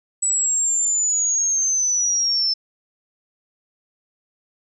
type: linear sweep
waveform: sine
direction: down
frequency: 7902 to 5274 Hz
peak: -17 dBFS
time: 0.22-2.54 s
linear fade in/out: 10 ms
effects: none